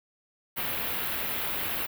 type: band-stop noise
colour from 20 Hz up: white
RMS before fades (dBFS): -31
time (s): 0.56-1.87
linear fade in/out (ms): 20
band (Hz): 3400 to 13000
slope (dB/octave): 24
effects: none